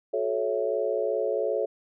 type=chord; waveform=sine; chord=F# minor seventh; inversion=none; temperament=equal with one note detuned; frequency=370 / 432.7 / 554.4 / 659.3 Hz; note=F#4 / A4 / C#5 / E5; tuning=0 / -29 / 0 / 0 cents; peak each=-33 / -28 / -28 / -32 dBFS; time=0.13-1.66 s; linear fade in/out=10 ms; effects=none